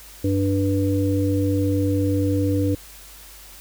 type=harmonic tone; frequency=97.9 Hz; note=G2; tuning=2 cents flat; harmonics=1 / 3 / 5; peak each=-21 / -21 / -26 dBFS; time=0.24-2.75 s; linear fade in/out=5 ms; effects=added 50 Hz sine -47 dBFS peak until 3.6 s + white hiss -44 dBFS RMS until 3.6 s